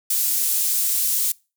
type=high-pass noise; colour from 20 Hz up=pink; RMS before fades=-21 dBFS; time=0.1-1.32 s; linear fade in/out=5 ms; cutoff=9300 Hz; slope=12 dB/octave; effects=noise-tail reverb RT60 0.3 s tail -24 dB re dry